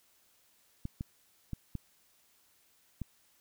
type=clicks; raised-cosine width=5 ms; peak=-24 dBFS; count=5; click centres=0.854 / 1.009 / 1.533 / 1.753 / 3.017 s; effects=white hiss -68 dBFS RMS until 3.4 s